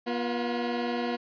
20% pulse tone pair together, 241.2 / 351.6 Hz, B3 / F4, -41 / +12 cents, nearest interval perfect fifth, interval 653 cents, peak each -24 / -29 dBFS, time 0.06-1.17 s, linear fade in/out 20 ms, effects resampled to 11025 Hz

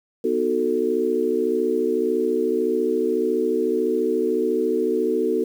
sine chord, B dominant seventh, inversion none, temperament just, 246.9 / 308.7 / 370.4 / 444.5 Hz, B3 / D#4 / F#4 / A4, 0 / -14 / +2 / +18 cents, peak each -27 / -27 / -23 / -22 dBFS, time 0.24-5.44 s, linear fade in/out 5 ms, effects 8-bit

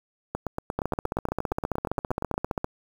two click trains, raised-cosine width 1 ms, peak -12 / -14 dBFS, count 29 / 18, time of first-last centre 0.79-2.644 / 0.35-2.341 s, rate 15.1 / 8.54 Hz, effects 7-bit

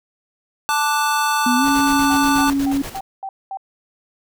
square chord, D major, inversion second, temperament equal, 880 / 1174.7 / 1480 Hz, A5 / D6 / F#6, 0 / 0 / 0 cents, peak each -20 / -22 / -24 dBFS, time 0.69-2.5 s, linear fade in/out 0 ms
sine tone with pitch glide, 246.9 to 277.1 Hz, B3 to C#4, 0 to -1 cents, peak -16 dBFS, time 1.46-2.82 s, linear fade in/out 5 ms, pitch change +199 cents, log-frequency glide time 1.56-1.65 s
pink noise with tremolo, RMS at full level -30 dBFS, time 1.63-3.01 s, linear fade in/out 50 ms, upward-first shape square, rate 8.3 Hz, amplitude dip 60%
sine tone bursts, 776 Hz, G5, 18 cents flat, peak -25 dBFS, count 6, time 2.1-3.572 s, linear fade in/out 2 ms, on 62 ms, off 220 ms
effects none

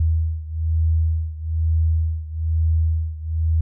sine beating tone pair, 80.1 / 81.2 Hz, E2 / E2, -49 / -26 cents, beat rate 1.1 Hz, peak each -19 / -22 dBFS, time 0-3.61 s, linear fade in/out 5 ms, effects none

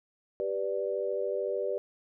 sine chord, G major, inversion none, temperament equal, 392 / 493.9 / 587.3 Hz, G4 / B4 / D5, 0 / 0 / 0 cents, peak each -33 dBFS, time 0.4-1.78 s, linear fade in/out 0 ms, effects none

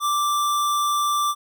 square tone, 1174.7 Hz, D6, in tune, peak -20 dBFS, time 0-1.35 s, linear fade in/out 50 ms, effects none

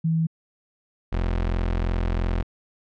sine / 30% pulse tone pair in turn, 162.4 / 42.93 Hz, E3 / F1, -26 / -29 cents, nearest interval octave + major seventh, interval 2303 cents, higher first, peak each -19 dBFS, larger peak neither, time 0.04-0.27 / 1.12-2.43 s, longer second, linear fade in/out 10 ms, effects low-pass 3000 Hz 12 dB/octave

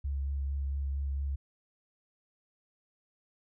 sine tone with vibrato, 69.3 Hz, C#2, in tune, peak -30 dBFS, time 0.04-1.36 s, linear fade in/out 10 ms, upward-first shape sine, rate 4.4 Hz, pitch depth 18 cents each way, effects none

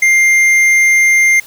triangle tone with tanh clipping, 2100 Hz, C7, 6 cents sharp, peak -8 dBFS, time 0.02-1.4 s, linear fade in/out 5 ms, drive 13 dB, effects white hiss -38 dBFS RMS until 1.46 s

